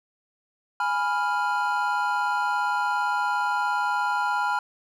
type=chord; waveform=triangle; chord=F diminished; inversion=first; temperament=equal; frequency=830.6 / 987.8 / 1396.9 Hz; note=Ab5 / Cb6 / F6; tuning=0 / 0 / 0 cents; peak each=-25 dBFS; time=0.8-4.59 s; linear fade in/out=2 ms; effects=none